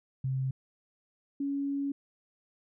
sine tone pair in turn, 132.1 / 279.9 Hz, C3 / C#4, +17 / +17 cents, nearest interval octave + minor second, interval 1300 cents, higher second, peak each -28 / -29 dBFS, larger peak first, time 0.24-0.51 / 1.4-1.92 s, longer second, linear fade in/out 5 ms, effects none

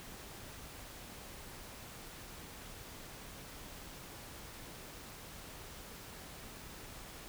silence, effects pink hiss -50 dBFS RMS until 7.28 s

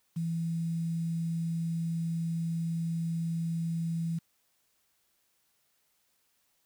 sine tone with quantisation, 165.9 Hz, E3, 11 cents sharp, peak -29 dBFS, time 0.16-4.19 s, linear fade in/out 10 ms, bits 9, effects white hiss -73 dBFS RMS until 6.65 s

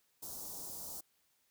white band-stop noise, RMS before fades -45 dBFS, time 0.22-1.01 s, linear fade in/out 10 ms, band 970 to 5100 Hz, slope 24 dB/octave, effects white hiss -75 dBFS RMS until 1.5 s

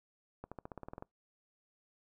accelerating click train, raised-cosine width 1 ms, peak -30 dBFS, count 11, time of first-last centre 0.44-1.024 s, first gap 76 ms, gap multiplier 0.94, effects noise-tail reverb RT60 0.2 s tail -26 dB re dry

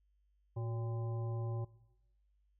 harmonic tone with a mistuned harmonic, 113.8 Hz, A#2, 41 cents flat, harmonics 1 / 3 / 5 / 7 / 9, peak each -36 / -47 / -51 / -53 / -56 dBFS, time 0.56-1.65 s, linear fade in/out 10 ms, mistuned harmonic 3, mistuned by +120 cents, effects noise-tail reverb RT60 1.0 s tail -20 dB re dry + added 50 Hz sine -70 dBFS peak until 2.59 s

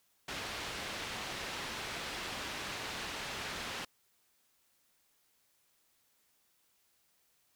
white low-pass noise, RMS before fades -41 dBFS, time 0.28-3.85 s, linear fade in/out 5 ms, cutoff 3500 Hz, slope 12 dB/octave, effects white hiss -73 dBFS RMS until 7.55 s

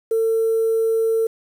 sine tone, 450 Hz, A4, 39 cents sharp, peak -15 dBFS, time 0.11-1.27 s, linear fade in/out 5 ms, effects tanh soft clip ceiling -11 dBFS + 7-bit

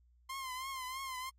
sawtooth tone with vibrato, 1046.5 Hz, C6, in tune, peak -36 dBFS, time 0.29-1.3 s, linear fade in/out 10 ms, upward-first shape triangle, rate 3.1 Hz, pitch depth 77 cents each way, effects added 60 Hz sine -64 dBFS peak until 1.38 s + AAC 48 kbps

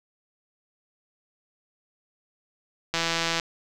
click train, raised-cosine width 0.2 ms, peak -8 dBFS, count 77, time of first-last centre 2.94-3.398 s, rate 166 Hz, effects none

